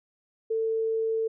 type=tone; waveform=sine; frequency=446.8 Hz; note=A4; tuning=27 cents sharp; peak=-24 dBFS; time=0.5-1.28 s; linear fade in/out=10 ms; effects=none